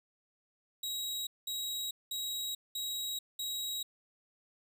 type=tone bursts; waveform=sawtooth; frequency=3831 Hz; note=A#7; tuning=47 cents sharp; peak=-32 dBFS; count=5; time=0.83-3.83 s; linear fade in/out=5 ms; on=440 ms; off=200 ms; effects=none